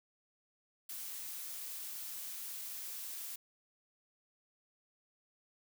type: noise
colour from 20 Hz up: blue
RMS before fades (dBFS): -44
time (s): 0.89-3.36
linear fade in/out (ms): 5
effects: none